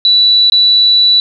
sine tone with dropouts, 3951 Hz, B7, in tune, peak -5 dBFS, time 0.05-1.2 s, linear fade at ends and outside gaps 1 ms, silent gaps 0.499-0.521 s, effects none

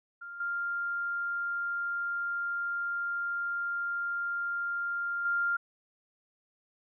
sine tone with level steps, 1396.9 Hz, F6, in tune, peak -40 / -30 / -26 dBFS, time 0.21-5.57 s, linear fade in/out 10 ms, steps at 0.4 / 5.25 s, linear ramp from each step 5 ms, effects none

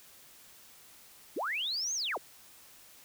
sine linear two-way sweep, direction up then down, 207.7 to 6610 to 207.7 Hz, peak -31 dBFS, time 1.36-2.18 s, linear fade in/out 10 ms, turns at 1.94 s, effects white hiss -56 dBFS RMS until 3.04 s

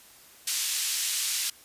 white band-pass noise, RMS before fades -29 dBFS, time 0.47-1.5 s, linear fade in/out 5 ms, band 2800 to 9100 Hz, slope 12 dB/octave, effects white hiss -53 dBFS RMS until 1.64 s + resampled to 32000 Hz

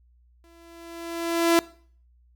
sawtooth tone with exponential growth, 336.2 Hz, E4, 34 cents sharp, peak -11 dBFS, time 0.44-1.59 s, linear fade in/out 0 ms, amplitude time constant 250 ms, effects noise-tail reverb RT60 0.5 s tail -21 dB re dry + added 60 Hz sine -56 dBFS peak until 2.35 s

